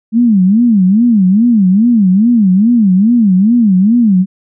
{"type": "tone with vibrato", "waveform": "sine", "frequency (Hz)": 210.7, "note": "G#3", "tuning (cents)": 25, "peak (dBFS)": -5, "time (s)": [0.12, 4.26], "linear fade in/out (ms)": 50, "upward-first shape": "sine", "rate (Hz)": 2.4, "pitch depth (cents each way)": 250, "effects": []}